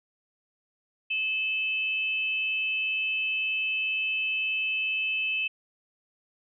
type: tone pair together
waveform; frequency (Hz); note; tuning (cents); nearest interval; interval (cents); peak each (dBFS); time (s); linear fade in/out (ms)
sine; 2601 / 3056; E7 / G7; -24 / -45; minor third; 279; -26 / -34; 1.1-5.48; 10
effects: none